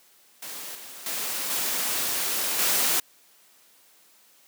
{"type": "noise with level steps", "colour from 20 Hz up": "white", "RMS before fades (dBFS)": [-37, -42, -30, -27, -23], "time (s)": [0.42, 3], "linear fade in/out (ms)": 5, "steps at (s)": [0.75, 1.06, 1.5, 2.59], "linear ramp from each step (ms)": 2, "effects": ["white hiss -58 dBFS RMS until 4.47 s", "high-pass 200 Hz 12 dB/octave"]}